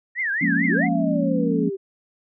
sine tone with vibrato, 1826 Hz, A#6, 36 cents flat, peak -21 dBFS, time 0.15-0.89 s, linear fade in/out 50 ms, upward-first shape triangle, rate 4.5 Hz, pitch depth 280 cents each way
sine chord, Bb minor seventh, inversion second, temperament equal, 174.61 / 207.7 / 233.1 / 277.2 Hz, F3 / Ab3 / Bb3 / Db4, 0 / 0 / 0 / 0 cents, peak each -24 / -26 / -25 / -23 dBFS, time 0.41-1.7 s, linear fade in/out 10 ms
sine exponential two-way sweep, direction up then down, 188.8 to 740 to 381.1 Hz, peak -25 dBFS, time 0.61-1.77 s, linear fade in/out 20 ms, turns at 0.84 s
effects none

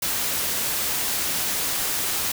white noise, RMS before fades -25 dBFS, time 0.02-2.32 s, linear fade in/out 5 ms, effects none

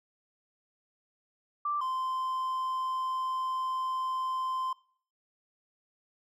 sine / triangle tone pair in turn, 1174.7 / 1037.8 Hz, D6 / C6, 0 / -14 cents, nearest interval major second, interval 214 cents, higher first, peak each -28 dBFS, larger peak neither, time 1.65-1.81 / 1.81-4.73 s, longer second, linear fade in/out 5 ms, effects noise-tail reverb RT60 0.5 s tail -21 dB re dry

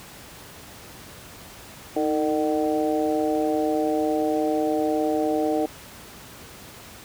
harmonic tone with a mistuned harmonic, 151.7 Hz, D#3, 44 cents flat, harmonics 2 / 3 / 4 / 5, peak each -24 / -26 / -27 / -28 dBFS, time 1.96-5.66 s, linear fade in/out 5 ms, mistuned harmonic 2, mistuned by +53 cents, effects pink hiss -43 dBFS RMS until 7.04 s + high-pass 60 Hz 12 dB/octave

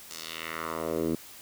10% pulse tone with band-pass filter sweep, 81.2 Hz, E2, 26 cents flat, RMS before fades -33 dBFS, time 0.11-1.15 s, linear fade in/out 0 ms, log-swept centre 6600 to 270 Hz, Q 1.7, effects white hiss -48 dBFS RMS until 1.41 s

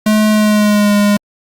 square tone with pitch glide, 214.2 to 205.4 Hz, A3 to G#3, -46 to -19 cents, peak -9 dBFS, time 0.06-1.17 s, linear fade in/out 5 ms, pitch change -73 cents, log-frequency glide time 0.3-0.94 s, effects Opus 48 kbps

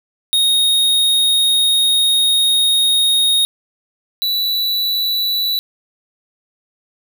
square tone pair in turn, 3729 / 3951 Hz, A#7 / B7, 0 / 0 cents, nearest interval minor second, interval 100 cents, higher second, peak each -12 / -16 dBFS, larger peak first, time 0.33-3.45 / 4.22-5.59 s, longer first, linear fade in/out 0 ms, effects none

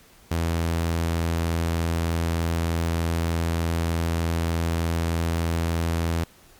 sawtooth tone, 83.3 Hz, E2, 19 cents sharp, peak -18 dBFS, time 0.31-6.24 s, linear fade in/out 5 ms, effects pink hiss -53 dBFS RMS until 6.59 s + MP3 96 kbps

